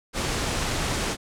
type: low-pass noise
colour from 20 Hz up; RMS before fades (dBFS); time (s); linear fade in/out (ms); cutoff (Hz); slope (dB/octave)
pink; -27; 0.13-1.17; 50; 9200; 24
effects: none